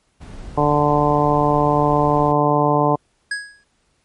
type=noise; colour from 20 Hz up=brown; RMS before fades=-33 dBFS; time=0.2-2.33 s; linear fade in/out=20 ms
type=harmonic tone; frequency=147.2 Hz; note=D3; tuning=4 cents sharp; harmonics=1 / 2 / 3 / 4 / 5 / 6 / 7; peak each=-21 / -21 / -21 / -21 / -21 / -21 / -21 dBFS; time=0.57-2.96 s; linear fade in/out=10 ms
type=tone with exponential decay; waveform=square; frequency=1661.2 Hz; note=G#6; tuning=in tune; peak=-19 dBFS; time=3.31-3.64 s; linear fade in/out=5 ms; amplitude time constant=71 ms
effects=pink hiss -64 dBFS RMS until 4.04 s + MP3 48 kbps